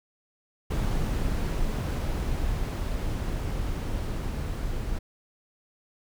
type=noise with level ramp; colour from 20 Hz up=brown; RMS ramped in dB=-26 to -31 dBFS; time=0.7-4.99 s; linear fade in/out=10 ms; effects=none

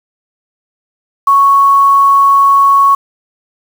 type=tone with quantisation; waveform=sine; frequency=1108.7 Hz; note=C#6; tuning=in tune; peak=-4 dBFS; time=1.27-2.95 s; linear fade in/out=5 ms; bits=5; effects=none

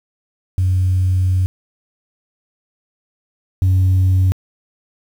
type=tone pair in turn; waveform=sine; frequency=92.5 / 93.3 Hz; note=F#2 / F#2; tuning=0 / +15 cents; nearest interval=unison; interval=15 cents; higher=second; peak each=-11 / -8 dBFS; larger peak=second; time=0.58-1.46 / 3.62-4.32 s; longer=first; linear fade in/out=0 ms; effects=tanh soft clip ceiling -9 dBFS + 7-bit

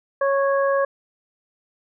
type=harmonic tone; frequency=552 Hz; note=C#5; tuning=7 cents flat; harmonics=1 / 2 / 3; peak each=-18 / -24 / -28 dBFS; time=0.21-0.85 s; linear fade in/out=5 ms; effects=none

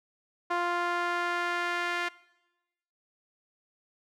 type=tone with band-pass filter sweep; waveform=sawtooth; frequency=349.2 Hz; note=F4; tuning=in tune; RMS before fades=-30 dBFS; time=0.5-2.09 s; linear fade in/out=10 ms; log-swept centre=1100 to 1900 Hz; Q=1.5; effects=noise-tail reverb RT60 1.0 s tail -21 dB re dry

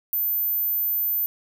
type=tone; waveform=sine; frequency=14220 Hz; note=A9; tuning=17 cents sharp; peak=-21 dBFS; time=0.13-1.26 s; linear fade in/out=0 ms; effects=none

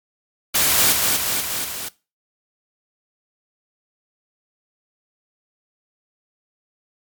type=noise with echo; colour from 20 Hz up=white; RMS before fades=-17 dBFS; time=0.54-0.93 s; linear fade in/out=10 ms; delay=240 ms; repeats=4; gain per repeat=-3 dB; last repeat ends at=1.89 s; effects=noise-tail reverb RT60 0.3 s tail -21 dB re dry + MP3 96 kbps

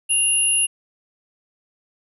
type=tone pair together; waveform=sine; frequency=2794 / 10549 Hz; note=F7 / E9; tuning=0 / 0 cents; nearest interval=octave + major seventh; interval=2300 cents; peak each=-21 / -17 dBFS; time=0.09-0.67 s; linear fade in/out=20 ms; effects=none

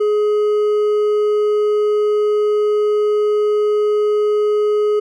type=tone with hard clipping; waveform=triangle; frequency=420 Hz; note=G#4; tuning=19 cents sharp; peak=-14 dBFS; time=0-5 s; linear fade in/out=10 ms; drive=7 dB; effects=none

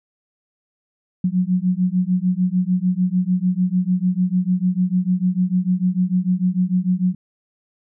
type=beating tone pair; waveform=sine; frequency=179.1 / 185.8 Hz; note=F3 / F#3; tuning=+44 / +7 cents; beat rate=6.7 Hz; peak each=-19 dBFS; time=1.24-7.15 s; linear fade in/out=5 ms; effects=none

